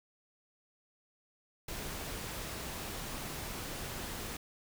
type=noise; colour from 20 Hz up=pink; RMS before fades=-41 dBFS; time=1.68-4.37 s; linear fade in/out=5 ms; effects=none